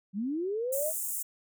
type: linear sweep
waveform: sine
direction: up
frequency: 182.3 to 646 Hz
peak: -29 dBFS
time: 0.13-0.93 s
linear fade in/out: 50 ms
type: high-pass noise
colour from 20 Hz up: pink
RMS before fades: -34 dBFS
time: 0.72-1.23 s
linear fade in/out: 10 ms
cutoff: 7300 Hz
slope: 48 dB/octave
effects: none